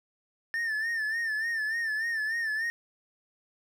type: tone with vibrato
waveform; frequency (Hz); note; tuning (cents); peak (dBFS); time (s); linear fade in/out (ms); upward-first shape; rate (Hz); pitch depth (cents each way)
triangle; 1789; A6; +28; -26; 0.54-2.7; 0; sine; 3.4; 75
effects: none